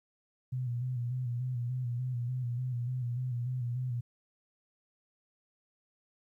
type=tone with vibrato; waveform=sine; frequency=123.7 Hz; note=B2; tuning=3 cents sharp; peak=-31 dBFS; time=0.52-4.01 s; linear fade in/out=10 ms; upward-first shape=square; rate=3.4 Hz; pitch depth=50 cents each way; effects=12-bit